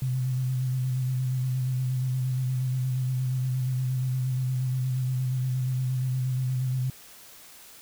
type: tone with vibrato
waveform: sine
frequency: 128.5 Hz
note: C3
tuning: 31 cents flat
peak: -24 dBFS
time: 0.02-6.9 s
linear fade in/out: 2 ms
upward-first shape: square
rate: 8.5 Hz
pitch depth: 25 cents each way
effects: white hiss -49 dBFS RMS until 7.81 s